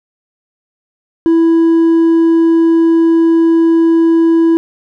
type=tone with hard clipping; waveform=sine; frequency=330 Hz; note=E4; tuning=2 cents sharp; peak=-7 dBFS; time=1.26-4.57 s; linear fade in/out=0 ms; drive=2 dB; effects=none